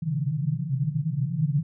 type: band-pass noise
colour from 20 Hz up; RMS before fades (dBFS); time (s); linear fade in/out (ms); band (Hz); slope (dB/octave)
white; -26; 0.02-1.63; 10; 130 to 160; 96
effects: none